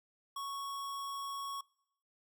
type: tone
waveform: square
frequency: 1108.7 Hz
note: C#6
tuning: in tune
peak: -39 dBFS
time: 0.36-1.61 s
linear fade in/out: 5 ms
effects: noise-tail reverb RT60 0.8 s tail -25 dB re dry